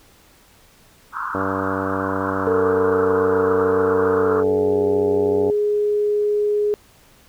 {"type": "band-pass noise", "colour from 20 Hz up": "white", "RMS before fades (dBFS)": -27, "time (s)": [1.12, 4.44], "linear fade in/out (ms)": 50, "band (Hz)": [930, 1500], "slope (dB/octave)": 96}
{"type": "harmonic tone", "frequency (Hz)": 95.7, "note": "G2", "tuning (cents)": -41, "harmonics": [1, 2, 3, 4, 5, 6, 7, 8, 9], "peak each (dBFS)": [-32, -31, -26, -32, -28, -30, -33, -37, -36], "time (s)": [1.34, 5.51], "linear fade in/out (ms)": 10}
{"type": "tone with pitch glide", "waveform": "sine", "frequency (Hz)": [451.4, 416.3], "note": ["A4", "G#4"], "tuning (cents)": [44, 4], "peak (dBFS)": -16, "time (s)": [2.47, 6.74], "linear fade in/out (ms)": 0, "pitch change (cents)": -140, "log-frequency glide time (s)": [4.12, 4.82]}
{"effects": ["pink hiss -52 dBFS RMS until 7.28 s"]}